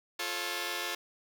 5% pulse chord, F augmented, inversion none, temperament just, 349.2 / 436.5 / 545.7 Hz, F4 / A4 / C#5, 0 / -14 / -27 cents, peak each -26 / -27 / -27 dBFS, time 0.19-0.95 s, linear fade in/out 5 ms, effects none

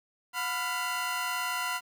25% pulse tone cluster, 722 / 997 / 1386 Hz, F#5 / B5 / F6, -43 / +16 / -14 cents, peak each -35 / -29 / -30 dBFS, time 0.33-1.81 s, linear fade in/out 50 ms, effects 10-bit

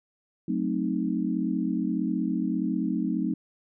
sine chord, F# diminished seventh, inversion none, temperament equal, 185 / 220 / 261.6 / 311.1 Hz, F#3 / A3 / C4 / Eb4, 0 / 0 / 0 / 0 cents, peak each -30 dBFS, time 0.48-3.34 s, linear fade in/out 5 ms, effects none

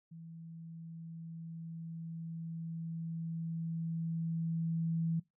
sine tone with level ramp, 164.6 Hz, E3, 2 cents flat, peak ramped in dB -47 to -30 dBFS, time 0.11-5.2 s, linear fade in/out 10 ms, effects noise-tail reverb RT60 0.2 s tail -22 dB re dry

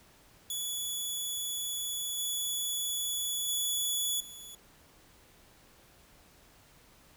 15% pulse tone with level steps, 3415 Hz, G#7, 48 cents sharp, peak -26 / -24 / -22 / -38 dBFS, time 0.5-4.55 s, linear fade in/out 2 ms, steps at 2.18 / 3.48 / 4.2 s, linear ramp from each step 5 ms, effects pink hiss -60 dBFS RMS until 7.16 s

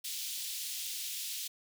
pink high-pass noise, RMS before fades -39 dBFS, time 0.04-1.48 s, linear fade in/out 10 ms, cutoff 3100 Hz, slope 24 dB/octave, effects none

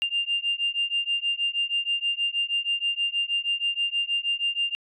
sine beating tone pair, 2794 / 2800.3 Hz, F7 / F7, 0 / +4 cents, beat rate 6.3 Hz, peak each -26 dBFS, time 0.02-4.75 s, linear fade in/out 0 ms, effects tanh soft clip ceiling -16 dBFS

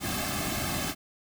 pink noise with comb filter, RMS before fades -31 dBFS, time 0-0.95 s, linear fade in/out 50 ms, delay 2.1 ms, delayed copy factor -0.75, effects none

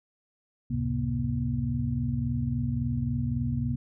sine tone cluster, 68.9 / 86.9 / 107.1 / 130.7 / 239.2 Hz, C#2 / F2 / A2 / C3 / A#3, -10 / -8 / -46 / -1 / +45 cents, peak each -35 / -38 / -34 / -29 / -31 dBFS, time 0.7-3.76 s, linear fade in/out 10 ms, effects none

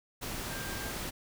sine tone in noise, 1589 Hz, G6, 23 cents sharp, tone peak -43 dBFS, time 0.49-0.92 s, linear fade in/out 20 ms, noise pink, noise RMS -38 dBFS, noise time 0.21-1.11 s, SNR -8 dB, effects none

